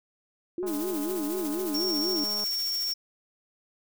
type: tone with vibrato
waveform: sine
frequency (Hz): 329.2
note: E4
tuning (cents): -2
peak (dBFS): -28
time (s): 0.58-2.24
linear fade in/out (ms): 2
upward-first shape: sine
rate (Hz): 4.1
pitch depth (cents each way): 230
type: click train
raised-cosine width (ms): 1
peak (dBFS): -28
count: 379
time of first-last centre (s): 0.63-2.439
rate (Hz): 209
type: noise with tremolo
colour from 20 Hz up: blue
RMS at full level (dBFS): -37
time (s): 0.66-2.94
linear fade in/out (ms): 20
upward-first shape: sine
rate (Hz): 14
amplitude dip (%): 40
type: tone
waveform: sine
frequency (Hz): 5500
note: F8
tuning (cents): -27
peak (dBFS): -27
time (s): 1.74-2.94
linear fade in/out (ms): 10
effects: none